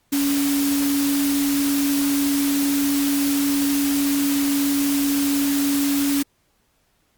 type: tone in noise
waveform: sine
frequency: 281.9 Hz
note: C#4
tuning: 29 cents sharp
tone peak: -18 dBFS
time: 0.12-6.23 s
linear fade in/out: 10 ms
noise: white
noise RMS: -27 dBFS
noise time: 0.12-6.23 s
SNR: +6 dB
effects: pink hiss -65 dBFS RMS until 7.17 s + Opus 48 kbps